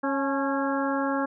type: harmonic tone with a mistuned harmonic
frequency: 273.8 Hz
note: C#4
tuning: 21 cents flat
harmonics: 1 / 2 / 3 / 4 / 5 / 6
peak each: -27 / -30 / -32 / -33 / -34 / -35 dBFS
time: 0.03-1.26 s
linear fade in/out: 10 ms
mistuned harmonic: 3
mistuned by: +51 cents
effects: none